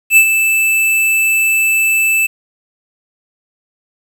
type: tone with ADSR envelope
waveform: square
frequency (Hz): 2637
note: E7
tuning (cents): 0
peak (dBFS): -3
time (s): 0.1-2.27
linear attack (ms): 69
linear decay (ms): 77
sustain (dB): -8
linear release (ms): 12
effects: 7-bit